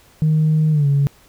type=tone with pitch glide; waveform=sine; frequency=155.56 to 141.01 Hz; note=D#3 to C#3; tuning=0 to +30 cents; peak=-11 dBFS; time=0.22-1.07 s; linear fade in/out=0 ms; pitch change=-170 cents; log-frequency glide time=0.71-0.87 s; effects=tanh soft clip ceiling -9 dBFS + pink hiss -51 dBFS RMS until 1.28 s